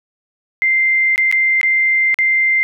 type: tone with dropouts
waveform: sine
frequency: 2089 Hz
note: C7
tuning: 3 cents flat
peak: -11 dBFS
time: 0.62-2.63 s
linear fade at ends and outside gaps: 0 ms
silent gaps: 1.16-1.179 / 1.314-1.325 / 1.613-1.631 / 2.143-2.188 s
effects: none